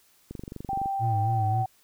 click train, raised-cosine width 3 ms, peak -24 dBFS, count 14, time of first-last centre 0.31-0.859 s, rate 23.7 Hz
sine tone with pitch glide, 784 to 761.2 Hz, G5 to F#5, 0 to +49 cents, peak -26 dBFS, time 0.69-1.66 s, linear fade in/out 5 ms, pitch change -51 cents, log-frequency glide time 1.27-1.53 s
triangle tone with vibrato, 110 Hz, A2, in tune, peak -22 dBFS, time 0.99-1.66 s, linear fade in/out 50 ms, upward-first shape sine, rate 3.7 Hz, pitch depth 93 cents each way
effects white hiss -62 dBFS RMS until 1.83 s

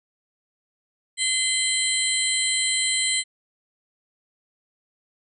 sine tone cluster, 2054 / 3140 / 4075 / 7690 / 8810 Hz, C7 / G7 / C8 / B8 / C#9, -33 / +2 / -47 / -47 / -12 cents, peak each -27 dBFS, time 1.17-3.24 s, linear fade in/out 50 ms, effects none

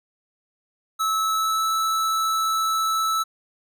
square tone with pitch glide, 1300 to 1312.1 Hz, E6 to E6, -24 to -8 cents, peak -21 dBFS, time 0.99-3.24 s, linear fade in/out 20 ms, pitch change +16 cents, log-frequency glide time 1.22-1.68 s, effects none

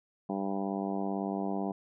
harmonic tone, 98 Hz, G2, in tune, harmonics 2 / 3 / 4 / 5 / 6 / 7 / 8 / 9 / 10, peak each -34 / -37 / -39 / -44 / -45 / -39 / -41 / -47 / -47 dBFS, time 0.29-1.72 s, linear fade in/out 5 ms, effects none

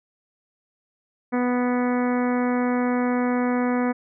harmonic tone, 246.9 Hz, B3, in tune, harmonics 1 / 2 / 3 / 4 / 5 / 6 / 7 / 8 / 9, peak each -21 / -27 / -31 / -33 / -35 / -37 / -38 / -39 / -40 dBFS, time 1.32-3.93 s, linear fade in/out 20 ms, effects none

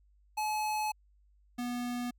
square tone pair in turn, 855 / 243.8 Hz, A5 / B3, -50 / -22 cents, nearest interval octave + minor seventh, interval 2172 cents, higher first, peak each -31 / -34 dBFS, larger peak first, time 0.37-0.92 / 1.58-2.11 s, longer first, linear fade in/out 10 ms, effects added 50 Hz sine -62 dBFS peak until 2.18 s

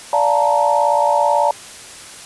sine chord, Bb major seventh, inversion first, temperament just, 582.7 / 699.2 / 874.1 / 932.3 Hz, D5 / F5 / A5 / Bb5, -14 / +2 / -12 / 0 cents, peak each -17 / -21 / -17 / -17 dBFS, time 0.13-1.51 s, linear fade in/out 2 ms, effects white hiss -36 dBFS RMS until 2.25 s + resampled to 24000 Hz

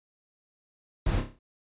brown noise with echo, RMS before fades -25 dBFS, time 1.06-1.21 s, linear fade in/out 5 ms, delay 30 ms, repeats 6, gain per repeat -6 dB, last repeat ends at 1.39 s, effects resampled to 8000 Hz

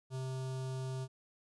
square tone with notch filter, 130.81 Hz, C3, in tune, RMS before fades -39 dBFS, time 0.1-1.08 s, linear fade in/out 50 ms, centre 2000 Hz, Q 1.1, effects resampled to 24000 Hz

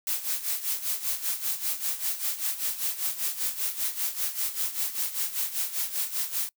blue noise with tremolo, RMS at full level -27 dBFS, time 0.07-6.49 s, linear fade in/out 0 ms, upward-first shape sine, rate 5.1 Hz, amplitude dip 75%, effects noise-tail reverb RT60 0.1 s tail -24 dB re dry

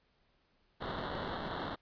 white noise with sample-and-hold, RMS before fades -39 dBFS, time 0.8-1.76 s, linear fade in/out 20 ms, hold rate 2450 Hz, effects pink hiss -73 dBFS RMS until 1.81 s + resampled to 11025 Hz

